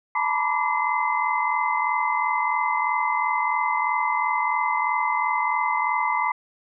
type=tone cluster; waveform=sine; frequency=872 / 954 / 997 / 1164 / 2056 Hz; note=A5 / A#5 / B5 / D6 / C7; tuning=-16 / +40 / +16 / -16 / -31 cents; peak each=-27 dBFS; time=0.15-6.32 s; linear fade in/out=5 ms; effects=none